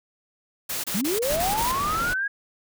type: noise bursts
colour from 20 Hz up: white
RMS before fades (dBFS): -29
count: 6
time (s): 0.69-1.72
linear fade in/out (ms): 10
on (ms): 150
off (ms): 26
type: linear sweep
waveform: sine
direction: up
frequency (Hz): 170.7 to 1661.2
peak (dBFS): -23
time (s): 0.94-2.28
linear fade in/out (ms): 10
type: noise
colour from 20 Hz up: pink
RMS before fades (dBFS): -31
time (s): 1.29-2.14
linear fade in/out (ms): 10
effects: none